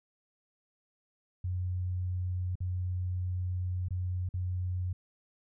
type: tone with dropouts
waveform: sine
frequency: 90.8 Hz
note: F#2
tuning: 32 cents flat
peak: -30 dBFS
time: 1.44-4.93 s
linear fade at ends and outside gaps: 5 ms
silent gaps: 2.555-2.604 / 3.885-3.906 / 4.29-4.339 s
effects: none